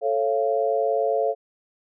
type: chord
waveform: sine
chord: A augmented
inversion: none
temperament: just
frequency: 440 / 550 / 687.5 Hz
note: A4 / C#5 / E#5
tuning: 0 / -14 / -27 cents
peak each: -24 dBFS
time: 0.01-1.35 s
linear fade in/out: 50 ms
effects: none